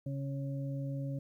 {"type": "harmonic tone", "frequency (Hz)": 137.9, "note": "C#3", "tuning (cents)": -9, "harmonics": [1, 2, 4], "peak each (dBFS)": [-35, -42, -46], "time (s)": [0.06, 1.19], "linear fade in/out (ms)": 5, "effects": ["12-bit"]}